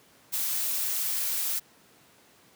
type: noise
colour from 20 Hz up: blue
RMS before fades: -29 dBFS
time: 0.32-1.6 s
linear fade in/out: 20 ms
effects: pink hiss -58 dBFS RMS until 2.55 s + high-pass 150 Hz 12 dB/octave